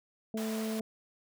harmonic tone, 220 Hz, A3, in tune, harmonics 1 / 2 / 3, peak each -33 / -39 / -43 dBFS, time 0.34-0.81 s, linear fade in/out 2 ms
pink high-pass noise, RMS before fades -44 dBFS, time 0.37-0.8 s, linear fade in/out 5 ms, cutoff 500 Hz, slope 96 dB/octave
effects none

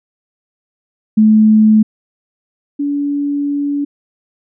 sine tone pair in turn, 216.2 / 286.3 Hz, A3 / D4, -30 / -44 cents, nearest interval perfect fourth, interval 486 cents, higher second, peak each -5 / -14 dBFS, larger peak first, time 1.17-1.83 / 2.79-3.85 s, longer second, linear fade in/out 10 ms, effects none

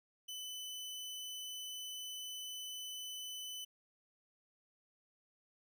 sawtooth tone, 3008 Hz, F#7, 28 cents sharp, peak -40 dBFS, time 0.28-3.65 s, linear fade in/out 10 ms, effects none

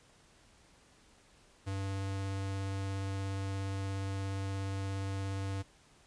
square tone with vibrato, 97.4 Hz, G2, 11 cents flat, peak -35 dBFS, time 1.66-5.63 s, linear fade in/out 20 ms, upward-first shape triangle, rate 17 Hz, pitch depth 10 cents each way, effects pink hiss -63 dBFS RMS until 6.06 s + resampled to 22050 Hz

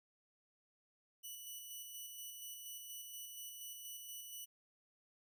5% pulse tone with tremolo, 2960 Hz, F#7, in tune, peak -38 dBFS, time 1.23-4.46 s, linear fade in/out 20 ms, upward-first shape square, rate 4.2 Hz, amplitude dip 30%, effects none

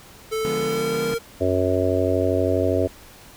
square tone with pitch glide, 440 to 461.6 Hz, A4 to A#4, 0 to -17 cents, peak -23 dBFS, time 0.31-1.19 s, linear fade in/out 20 ms, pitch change +83 cents, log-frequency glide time 0.47-1.06 s
35% pulse chord, D diminished seventh, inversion none, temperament equal, 146.83 / 174.61 / 207.7 / 246.9 Hz, D3 / F3 / Ab3 / Cb4, 0 / 0 / 0 / 0 cents, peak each -31 dBFS, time 0.45-1.14 s, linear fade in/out 0 ms
harmonic tone, 92.5 Hz, F#2, in tune, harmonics 1 / 3 / 4 / 5 / 6 / 7, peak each -25 / -25 / -25 / -25 / -25 / -25 dBFS, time 1.4-2.88 s, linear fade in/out 20 ms
effects pink hiss -46 dBFS RMS until 3.36 s

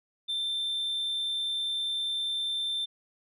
sine tone, 3565 Hz, A7, 22 cents sharp, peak -26 dBFS, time 0.28-2.86 s, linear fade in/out 20 ms, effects tanh soft clip ceiling -27 dBFS

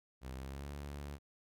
sawtooth tone with pitch glide, 64.9 to 71.6 Hz, C2 to D2, -13 to -43 cents, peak -39 dBFS, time 0.21-1.19 s, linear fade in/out 50 ms, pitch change +170 cents, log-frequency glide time 0.33-0.7 s, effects none

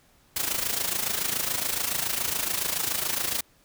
white noise with amplitude modulation, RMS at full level -25 dBFS, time 0.36-3.41 s, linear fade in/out 5 ms, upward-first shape sine, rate 27.1 Hz, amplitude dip 70%, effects pink hiss -61 dBFS RMS until 3.64 s

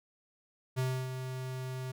square tone with ADSR envelope, 129.3 Hz, C3, 20 cents flat, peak -29 dBFS, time 0.76-1.92 s, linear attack 28 ms, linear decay 290 ms, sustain -8 dB, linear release 11 ms, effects none

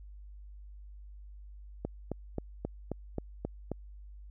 click train, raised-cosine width 2 ms, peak -20 dBFS, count 8, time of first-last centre 1.85-3.717 s, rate 3.75 Hz, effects added 50 Hz sine -46 dBFS peak until 4.3 s

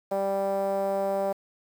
5% pulse tone with low-pass filter, 196 Hz, G3, in tune, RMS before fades -27 dBFS, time 0.11-1.33 s, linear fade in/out 10 ms, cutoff 650 Hz, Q 4.9, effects 8-bit

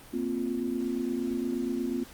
sine chord, Bb suspended second, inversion none, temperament equal, 233.1 / 261.6 / 349.2 Hz, Bb3 / C4 / F4, 0 / 0 / 0 cents, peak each -33 / -31 / -33 dBFS, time 0.13-2.04 s, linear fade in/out 10 ms, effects pink hiss -50 dBFS RMS until 2.13 s + Opus 32 kbps

